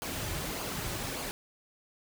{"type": "noise with flanger", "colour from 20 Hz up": "pink", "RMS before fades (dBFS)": -36, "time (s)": [0.02, 1.31], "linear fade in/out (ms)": 0, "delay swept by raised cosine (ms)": [0.52, 4.42], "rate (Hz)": 1.7, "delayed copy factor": -0.5, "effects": []}